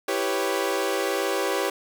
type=chord; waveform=sawtooth; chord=C# half-diminished seventh; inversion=first; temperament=equal; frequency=329.6 / 392 / 493.9 / 554.4 Hz; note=E4 / G4 / B4 / C#5; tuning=0 / 0 / 0 / 0 cents; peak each=-28 / -23 / -26 / -25 dBFS; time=0.08-1.7 s; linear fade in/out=5 ms; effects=8-bit